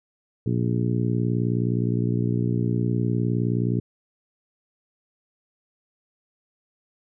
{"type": "harmonic tone", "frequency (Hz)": 59.5, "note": "A#1", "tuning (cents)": 36, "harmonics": [2, 3, 4, 5, 6, 7], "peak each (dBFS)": [-23, -27, -29, -31, -33, -34], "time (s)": [0.46, 3.8], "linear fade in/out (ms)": 5, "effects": []}